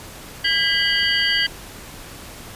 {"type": "tone cluster", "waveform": "sine", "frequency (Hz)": [1624, 1988, 2926, 3184, 4620], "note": ["G#6", "B6", "F#7", "G7", "D8"], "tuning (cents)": [-39, 11, -20, 26, -29], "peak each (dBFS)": -23, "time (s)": [0.44, 1.47], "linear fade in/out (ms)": 10, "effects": ["pink hiss -38 dBFS RMS until 2.55 s", "resampled to 32000 Hz"]}